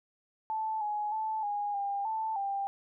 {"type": "tone with pitch steps", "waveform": "sine", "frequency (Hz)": [876, 838, 874, 822, 801, 882, 793], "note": ["A5", "G#5", "A5", "G#5", "G5", "A5", "G5"], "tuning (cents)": [-8, 15, -12, -18, 37, 4, 20], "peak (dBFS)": -30, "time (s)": [0.5, 2.67], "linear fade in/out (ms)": 0, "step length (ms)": 310, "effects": []}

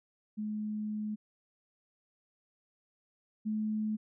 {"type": "tone pair in turn", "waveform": "sine", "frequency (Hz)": [212.6, 215.1], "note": ["G#3", "A3"], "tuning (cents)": [41, -39], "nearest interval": "unison", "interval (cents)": 20, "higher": "second", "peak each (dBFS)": [-33, -30], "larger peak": "second", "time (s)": [[0.37, 1.16], [3.45, 3.97]], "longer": "first", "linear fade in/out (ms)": 20, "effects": []}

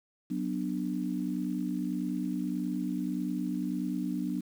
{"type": "chord", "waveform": "sine", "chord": "B minor", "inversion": "second", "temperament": "just", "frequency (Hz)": [185.21, 246.9, 296.3], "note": ["F#3", "B3", "D4"], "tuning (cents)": [2, 0, 15], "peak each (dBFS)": -34, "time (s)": [0.3, 4.41], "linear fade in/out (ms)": 10, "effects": ["9-bit"]}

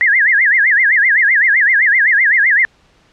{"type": "tone with vibrato", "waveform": "sine", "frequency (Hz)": 1853, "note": "A#6", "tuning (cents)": -11, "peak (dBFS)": -8, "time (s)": [0.01, 2.65], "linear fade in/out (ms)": 0, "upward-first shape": "sine", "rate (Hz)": 7.8, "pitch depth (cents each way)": 240, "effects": ["pink hiss -52 dBFS RMS until 3.12 s", "low-pass 5000 Hz 12 dB/octave"]}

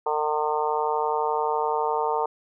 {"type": "harmonic tone", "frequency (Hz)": 151.7, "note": "D#3", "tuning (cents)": -44, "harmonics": [3, 4, 5, 6, 7, 8], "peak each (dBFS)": [-27, -34, -29, -26, -32, -34], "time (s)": [0.06, 2.26], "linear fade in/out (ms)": 5, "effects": []}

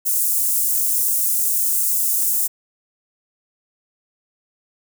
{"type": "high-pass noise", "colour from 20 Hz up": "white", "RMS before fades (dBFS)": -19, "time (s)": [0.05, 2.48], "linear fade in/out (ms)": 20, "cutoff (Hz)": 7600, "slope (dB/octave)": 24, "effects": []}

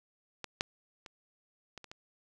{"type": "clicks", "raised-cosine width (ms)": 0.2, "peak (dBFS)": [-21, -12, -29, -27, -30, -28], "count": 6, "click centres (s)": [0.443, 0.609, 1.062, 1.777, 1.843, 1.915], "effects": []}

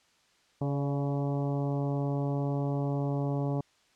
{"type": "harmonic tone with a mistuned harmonic", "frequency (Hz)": 140.6, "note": "C#3", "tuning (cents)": 25, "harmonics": [1, 2, 3, 4, 5, 6, 7, 8], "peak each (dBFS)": [-29, -34, -38, -39, -42, -44, -49, -51], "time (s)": [0.61, 3.61], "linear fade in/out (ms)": 5, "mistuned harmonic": 4, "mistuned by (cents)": 33, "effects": ["white hiss -66 dBFS RMS until 3.95 s", "low-pass 6000 Hz 12 dB/octave"]}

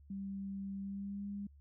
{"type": "tone with pitch glide", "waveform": "sine", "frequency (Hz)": [196, 201.5], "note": ["G3", "G3"], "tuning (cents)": [0, 48], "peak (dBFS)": -39, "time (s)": [0.1, 1.47], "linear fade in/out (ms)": 5, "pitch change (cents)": 48, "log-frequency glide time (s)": [0.79, 1.26], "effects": ["added 71 Hz sine -57 dBFS peak until 1.6 s"]}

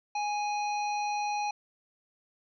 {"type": "harmonic tone", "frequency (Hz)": 830, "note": "G#5", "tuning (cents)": -1, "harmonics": [1, 3, 5, 7], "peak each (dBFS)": [-29, -38, -44, -46], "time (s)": [0.15, 1.51], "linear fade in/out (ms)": 5, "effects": []}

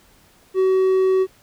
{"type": "tone", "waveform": "triangle", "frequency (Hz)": 377.5, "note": "F#4", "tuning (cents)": 35, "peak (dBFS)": -12, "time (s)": [0.54, 1.27], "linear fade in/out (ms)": 50, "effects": ["pink hiss -54 dBFS RMS until 1.42 s"]}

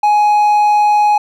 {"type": "tone", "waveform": "triangle", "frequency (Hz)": 836, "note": "G#5", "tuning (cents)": 11, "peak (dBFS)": -6, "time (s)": [0.03, 1.18], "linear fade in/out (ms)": 5, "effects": []}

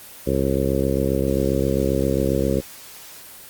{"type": "harmonic tone", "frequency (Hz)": 67.5, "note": "C#2", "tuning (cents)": -45, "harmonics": [1, 2, 3, 4, 5, 6, 7, 8], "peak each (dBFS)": [-26, -26, -26, -26, -26, -26, -26, -26], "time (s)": [0.26, 2.61], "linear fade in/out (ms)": 20, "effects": ["white hiss -41 dBFS RMS until 3.49 s", "Opus 24 kbps"]}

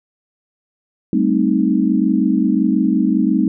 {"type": "chord", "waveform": "sine", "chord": "A half-diminished seventh", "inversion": "third", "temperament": "equal with one note detuned", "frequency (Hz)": [194.42, 220, 261.6, 311.1], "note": ["G3", "A3", "C4", "Eb4"], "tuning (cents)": [-14, 0, 0, 0], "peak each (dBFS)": -18, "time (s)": [1.13, 3.48], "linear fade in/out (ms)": 2, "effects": []}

